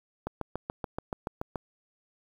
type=click train; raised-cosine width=1 ms; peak=-18 dBFS; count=10; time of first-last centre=0.27-1.558 s; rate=6.99 Hz; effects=8-bit